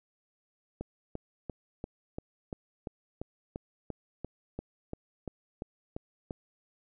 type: click train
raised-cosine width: 2 ms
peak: -23 dBFS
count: 17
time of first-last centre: 0.81-6.308 s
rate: 2.91 Hz
effects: none